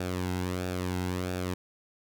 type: tone with flanger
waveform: sawtooth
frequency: 90.9 Hz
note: F#2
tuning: 30 cents flat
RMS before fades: -32 dBFS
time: 0-1.54 s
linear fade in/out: 5 ms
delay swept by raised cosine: 0.97 to 1.73 ms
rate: 1.5 Hz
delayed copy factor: -0.6
effects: none